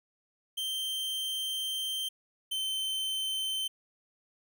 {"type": "tone pair in turn", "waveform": "45% pulse", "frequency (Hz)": [3136, 3091], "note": ["G7", "G7"], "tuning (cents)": [0, -25], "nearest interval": "unison", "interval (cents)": 25, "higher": "first", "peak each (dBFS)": [-31, -30], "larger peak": "second", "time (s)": [[0.57, 2.09], [2.51, 3.68]], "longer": "first", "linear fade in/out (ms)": 10, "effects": []}